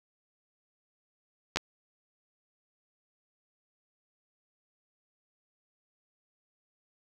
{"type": "clicks", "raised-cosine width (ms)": 0.2, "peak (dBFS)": -11, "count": 2, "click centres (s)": [1.56, 1.571], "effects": []}